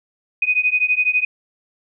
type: beating tone pair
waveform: sine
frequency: 2489 / 2501 Hz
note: D#7 / D#7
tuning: 0 / +8 cents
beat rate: 12 Hz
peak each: -18 dBFS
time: 0.42-1.25 s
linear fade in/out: 5 ms
effects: none